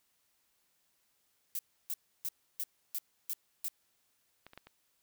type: noise bursts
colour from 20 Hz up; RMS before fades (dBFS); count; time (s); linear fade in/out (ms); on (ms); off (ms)
violet; -36; 7; 1.55-3.683; 0; 39; 310
type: clicks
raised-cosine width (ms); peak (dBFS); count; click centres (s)
0.3; -34 / -37 / -31 / -36; 4; 4.466 / 4.534 / 4.576 / 4.67
effects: white hiss -75 dBFS RMS until 5.02 s